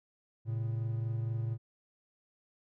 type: tone pair together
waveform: triangle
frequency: 112.47 / 136.7 Hz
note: A2 / C#3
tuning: +38 / -24 cents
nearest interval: minor third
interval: 338 cents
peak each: -30 / -38 dBFS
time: 0.45-1.58 s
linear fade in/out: 50 ms
effects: none